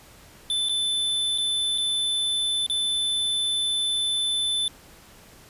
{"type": "tone with dropouts", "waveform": "square", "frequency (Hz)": 3520, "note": "A7", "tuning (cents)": 0, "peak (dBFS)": -23, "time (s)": [0.5, 4.68], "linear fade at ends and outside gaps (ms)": 1, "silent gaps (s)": [[0.687, 0.694], [1.378, 1.383], [1.778, 1.782], [2.664, 2.698]], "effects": ["pink hiss -50 dBFS RMS until 5.49 s", "resampled to 32000 Hz"]}